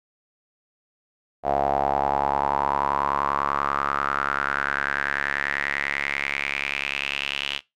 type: tone with band-pass filter sweep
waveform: sawtooth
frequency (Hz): 70.2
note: C#2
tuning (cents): +22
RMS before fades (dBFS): -25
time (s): 1.43-7.61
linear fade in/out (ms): 50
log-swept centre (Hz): 700 to 3000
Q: 5.9
effects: noise-tail reverb RT60 0.2 s tail -21 dB re dry